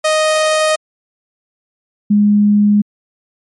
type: tone pair in turn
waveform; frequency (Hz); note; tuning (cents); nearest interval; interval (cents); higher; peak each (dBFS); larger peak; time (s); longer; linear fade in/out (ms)
sawtooth / sine; 622.3 / 206.9; D#5 / G#3; 0 / -6; octave + perfect fifth; 1906; first; -7; neither; 0.04-0.76 / 2.1-2.82; neither; 10
effects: MP3 48 kbps